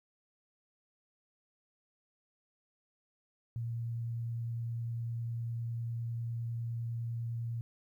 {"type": "tone with vibrato", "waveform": "sine", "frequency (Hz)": 116.54, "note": "A#2", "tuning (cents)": 0, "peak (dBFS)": -34, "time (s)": [3.56, 7.61], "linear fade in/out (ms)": 0, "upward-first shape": "triangle", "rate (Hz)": 9.9, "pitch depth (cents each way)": 9, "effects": ["12-bit"]}